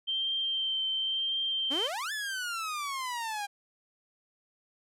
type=tone with vibrato; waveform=sine; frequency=3136 Hz; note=G7; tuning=in tune; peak=-28 dBFS; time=0.07-1.88 s; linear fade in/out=20 ms; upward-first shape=triangle; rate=0.94 Hz; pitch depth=19 cents each way
type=exponential two-way sweep; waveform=sawtooth; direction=up then down; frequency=251.5 to 1760 to 798 Hz; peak=-29 dBFS; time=1.7-3.47 s; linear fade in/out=20 ms; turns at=2.12 s
effects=low-pass 12000 Hz 12 dB/octave